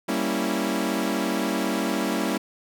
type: chord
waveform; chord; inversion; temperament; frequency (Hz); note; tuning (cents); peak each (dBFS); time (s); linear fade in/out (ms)
sawtooth; G diminished seventh; none; equal; 196 / 233.1 / 277.2 / 329.6; G3 / Bb3 / Db4 / Fb4; 0 / 0 / 0 / 0; -25; 0.08-2.38; 10
effects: none